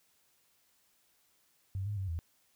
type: tone with pitch steps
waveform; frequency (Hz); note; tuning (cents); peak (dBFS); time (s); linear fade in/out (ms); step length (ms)
sine; 96.3 / 103.6 / 95.9 / 82.7; G2 / G#2 / G2 / E2; -30 / -4 / -37 / +6; -33; 1.75-2.19; 0; 110
effects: white hiss -71 dBFS RMS until 2.55 s